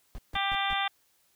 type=noise bursts; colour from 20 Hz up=brown; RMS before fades=-38 dBFS; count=4; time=0.15-0.732 s; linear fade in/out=0 ms; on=33 ms; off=150 ms
type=harmonic tone; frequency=394.9 Hz; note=G4; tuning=13 cents sharp; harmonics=2 / 3 / 4 / 5 / 6 / 7 / 8 / 9; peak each=-31 / -34 / -36 / -35 / -37 / -40 / -38 / -34 dBFS; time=0.35-0.88 s; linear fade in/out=5 ms
effects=white hiss -68 dBFS RMS until 1.35 s